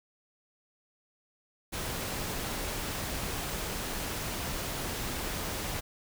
pink noise, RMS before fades -35 dBFS, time 1.72-5.81 s, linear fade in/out 20 ms, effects none

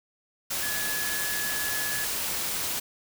sine tone in noise, 1700 Hz, G#6, 40 cents sharp, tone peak -32 dBFS, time 0.62-2.05 s, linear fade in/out 10 ms, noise white, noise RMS -30 dBFS, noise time 0.5-2.8 s, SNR -5 dB, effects none

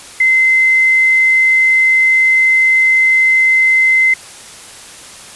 sine tone, 2064 Hz, C7, 24 cents flat, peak -7 dBFS, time 0.2-4.14 s, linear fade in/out 5 ms, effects white hiss -34 dBFS RMS until 5.35 s + resampled to 24000 Hz

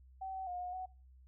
sine tone with pitch steps, 765 / 761 / 716 / 721 / 744 Hz, G5 / F#5 / F5 / F#5 / F#5, -42 / +48 / +43 / -45 / +9 cents, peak -39 dBFS, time 0.21-0.86 s, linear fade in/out 10 ms, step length 130 ms, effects noise-tail reverb RT60 0.3 s tail -20 dB re dry + added 64 Hz sine -57 dBFS peak until 1.27 s

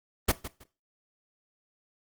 pink noise with echo, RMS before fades -22 dBFS, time 0.28-0.32 s, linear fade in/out 10 ms, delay 160 ms, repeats 2, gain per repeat -14 dB, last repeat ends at 0.64 s, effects noise-tail reverb RT60 0.3 s tail -17 dB re dry + Opus 24 kbps

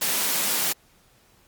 white high-pass noise, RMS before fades -24 dBFS, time 0.01-0.73 s, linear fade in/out 10 ms, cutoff 150 Hz, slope 96 dB/octave, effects pink hiss -59 dBFS RMS until 1.47 s + Opus 48 kbps

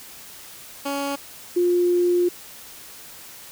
15% pulse / sine tone pair in turn, 280.2 / 353 Hz, C#4 / F4, +19 / +19 cents, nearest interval major third, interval 400 cents, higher second, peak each -18 / -16 dBFS, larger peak second, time 0.85-1.16 / 1.56-2.29 s, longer second, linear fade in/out 10 ms, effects white hiss -42 dBFS RMS until 3.51 s

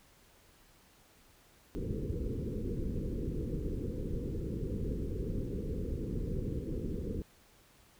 pink low-pass noise, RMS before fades -36 dBFS, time 1.75-7.22 s, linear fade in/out 0 ms, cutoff 500 Hz, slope 96 dB/octave, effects pink hiss -63 dBFS RMS until 7.99 s

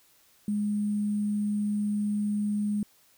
sine tone with sample-and-hold, 207.7 Hz, G#3, in tune, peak -25 dBFS, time 0.48-2.83 s, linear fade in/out 2 ms, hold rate 8820 Hz, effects white hiss -62 dBFS RMS until 3.17 s

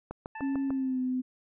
click train, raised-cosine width 1 ms, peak -23 dBFS, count 5, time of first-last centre 0.11-0.705 s, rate 6.72 Hz
25% pulse tone with exponential decay, 880 Hz, A5, in tune, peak -33 dBFS, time 0.35-1.14 s, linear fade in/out 5 ms, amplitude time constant 170 ms
sine tone with pitch glide, 273.3 to 255 Hz, C#4 to C4, -24 to -44 cents, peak -27 dBFS, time 0.41-1.22 s, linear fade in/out 20 ms, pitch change -120 cents, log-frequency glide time 0.65-1 s
effects resampled to 8000 Hz

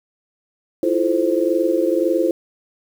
sine chord, F major seventh, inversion third, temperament just, 327.4 / 349.2 / 436.5 / 523.8 Hz, E4 / F4 / A4 / C5, -12 / 0 / -14 / +2 cents, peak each -20 / -20 / -24 / -20 dBFS, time 0.83-2.31 s, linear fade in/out 2 ms, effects 7-bit

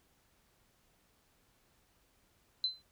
sine tone with exponential decay, 4052 Hz, B7, 44 cents sharp, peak -26 dBFS, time 2.64-2.82 s, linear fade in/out 1 ms, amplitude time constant 38 ms, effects pink hiss -71 dBFS RMS until 2.91 s

